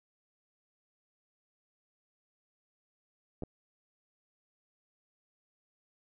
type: clicks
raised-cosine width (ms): 2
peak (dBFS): -26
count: 2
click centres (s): 3.423 / 3.435
effects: none